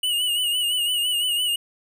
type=tone with vibrato; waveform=square; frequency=2910 Hz; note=F#7; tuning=29 cents flat; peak=-21 dBFS; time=0.03-1.56 s; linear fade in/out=5 ms; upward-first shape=sine; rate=5.9 Hz; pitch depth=58 cents each way; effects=none